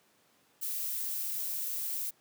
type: noise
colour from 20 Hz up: violet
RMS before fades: -35 dBFS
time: 0.61-2.11 s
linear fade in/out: 20 ms
effects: pink hiss -67 dBFS RMS until 2.2 s + high-pass 200 Hz 12 dB/octave